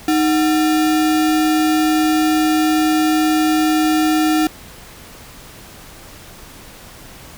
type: tone with sample-and-hold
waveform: sine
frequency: 311.1 Hz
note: D#4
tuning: in tune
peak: -12 dBFS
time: 0.08-4.47 s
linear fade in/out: 2 ms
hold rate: 1050 Hz
effects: pink hiss -39 dBFS RMS until 7.37 s